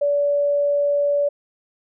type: tone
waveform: sine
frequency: 575 Hz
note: D5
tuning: 37 cents flat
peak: -16 dBFS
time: 0.01-1.29 s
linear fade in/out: 10 ms
effects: none